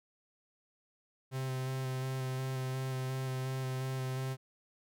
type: tone with vibrato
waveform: 45% pulse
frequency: 130.81 Hz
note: C3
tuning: in tune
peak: -34 dBFS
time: 1.31-4.37 s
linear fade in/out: 50 ms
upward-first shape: square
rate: 2.8 Hz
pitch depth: 12 cents each way
effects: none